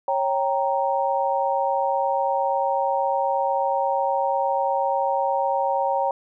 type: chord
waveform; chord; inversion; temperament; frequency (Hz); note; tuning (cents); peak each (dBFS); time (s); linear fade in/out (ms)
sine; G diminished; second; equal with one note detuned; 550.2 / 784 / 932.3; Db5 / G5 / Bb5; -13 / 0 / 0; -24; 0.08-6.11; 2
effects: none